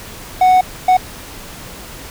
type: tone bursts at uneven times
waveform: triangle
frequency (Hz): 740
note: F#5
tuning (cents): 0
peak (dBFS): -5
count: 2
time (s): 0.41-0.61 / 0.88-0.97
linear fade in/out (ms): 5
effects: pink hiss -33 dBFS RMS until 2.1 s